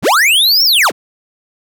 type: linear two-way sweep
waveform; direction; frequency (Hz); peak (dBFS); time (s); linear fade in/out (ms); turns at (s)
square; up then down; 53.9 to 5600 to 53.9; -8; 0.02-0.92; 50; 0.64
effects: none